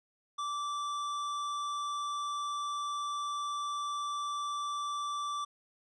sine tone with hard clipping, 1166 Hz, D6, 13 cents flat, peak -35 dBFS, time 0.38-5.45 s, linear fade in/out 10 ms, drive 12 dB, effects resampled to 24000 Hz

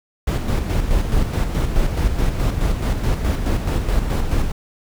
brown noise with tremolo, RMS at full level -17 dBFS, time 0.27-4.52 s, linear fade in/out 5 ms, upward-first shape square, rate 4.7 Hz, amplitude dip 45%, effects none

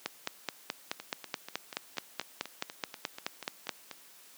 two click trains, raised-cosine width 0.2 ms, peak -23 / -14 dBFS, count 13 / 18, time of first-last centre 1-3.913 / 0.06-3.692 s, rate 4.12 / 4.68 Hz, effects white hiss -56 dBFS RMS until 4.37 s + high-pass 200 Hz 12 dB/octave

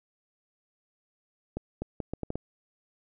accelerating click train, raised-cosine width 2 ms, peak -19 dBFS, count 7, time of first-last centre 1.57-2.356 s, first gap 250 ms, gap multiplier 0.73, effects none

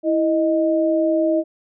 sine tone pair together, 327.8 / 622.3 Hz, E4 / D#5, -10 / 0 cents, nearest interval major seventh, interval 1110 cents, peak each -18 dBFS, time 0.03-1.44 s, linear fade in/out 50 ms, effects none

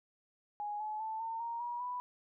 sine tone with pitch steps, 830.6 / 854.9 / 880 / 905.8 / 932.3 / 959.6 / 987.8 Hz, G#5 / G#5 / A5 / A#5 / A#5 / A#5 / B5, 0 / +50 / 0 / -50 / 0 / +50 / 0 cents, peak -36 dBFS, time 0.6-2 s, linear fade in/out 0 ms, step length 200 ms, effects none

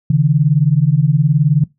sine beating tone pair, 138.3 / 157.3 Hz, C#3 / D#3, -4 / +19 cents, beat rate 19 Hz, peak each -12 dBFS, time 0.1-1.64 s, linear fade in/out 5 ms, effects noise-tail reverb RT60 0.2 s tail -21 dB re dry

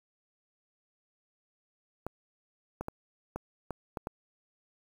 clicks, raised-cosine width 1 ms, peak -21 dBFS, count 7, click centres 2.066 / 2.81 / 2.884 / 3.36 / 3.707 / 3.972 / 4.071 s, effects 8-bit

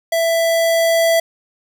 square tone with level ramp, 663 Hz, E5, 10 cents sharp, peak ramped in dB -15 to -12 dBFS, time 0.12-1.2 s, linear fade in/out 5 ms, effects none

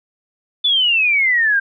sine exponential sweep, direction down, 3517 to 1568 Hz, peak -12 dBFS, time 0.64-1.6 s, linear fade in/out 10 ms, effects none

